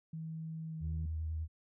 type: tone with pitch glide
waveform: sine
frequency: 160.6 to 158.21 Hz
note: E3 to D#3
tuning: -45 to +29 cents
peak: -39 dBFS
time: 0.13-1.06 s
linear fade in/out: 5 ms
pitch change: -26 cents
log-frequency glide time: 0.69-0.79 s
type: tone with vibrato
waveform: sine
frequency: 79.4 Hz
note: D#2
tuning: 36 cents sharp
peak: -34 dBFS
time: 0.8-1.48 s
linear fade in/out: 50 ms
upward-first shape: sine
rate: 10 Hz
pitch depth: 21 cents each way
effects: tanh soft clip ceiling -28 dBFS